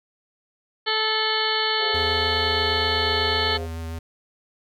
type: harmonic tone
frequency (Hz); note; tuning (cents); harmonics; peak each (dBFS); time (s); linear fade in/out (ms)
436.4; A4; -14; 1 / 2 / 3 / 4 / 5 / 7 / 8 / 9 / 10; -29 / -29 / -30 / -28 / -31 / -27 / -32 / -33 / -27; 0.86-3.58; 20
type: chord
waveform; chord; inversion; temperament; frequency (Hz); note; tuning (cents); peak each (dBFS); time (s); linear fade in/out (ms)
sine; F minor; first; equal with one note detuned; 408.2 / 523.3 / 698.5; Ab4 / C5 / F5; -30 / 0 / 0; -32 / -38 / -38; 1.78-3.68; 50
type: tone with vibrato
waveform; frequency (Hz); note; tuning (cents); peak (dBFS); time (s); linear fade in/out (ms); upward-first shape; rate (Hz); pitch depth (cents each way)
square; 82; E2; -9; -30; 1.94-3.99; 5; sine; 6.6; 13
effects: none